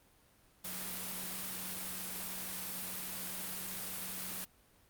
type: tone in noise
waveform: sine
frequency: 185 Hz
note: F#3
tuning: in tune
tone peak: -51 dBFS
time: 0.64-4.45 s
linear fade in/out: 10 ms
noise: white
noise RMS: -41 dBFS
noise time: 0.64-4.45 s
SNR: -13 dB
effects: pink hiss -66 dBFS RMS until 4.89 s + Opus 32 kbps